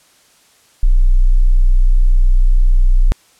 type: tone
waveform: sine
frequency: 30.87 Hz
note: B0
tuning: in tune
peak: -6 dBFS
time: 0.83-3.12 s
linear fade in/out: 0 ms
effects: white hiss -51 dBFS RMS until 3.39 s + low-pass 10000 Hz 12 dB/octave